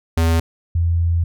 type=tone pair in turn; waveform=square / sine; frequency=82.41 / 84.58 Hz; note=E2 / E2; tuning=0 / +45 cents; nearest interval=unison; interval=45 cents; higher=second; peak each=-14 dBFS; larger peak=neither; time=0.17-0.4 / 0.75-1.24 s; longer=second; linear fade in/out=5 ms; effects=none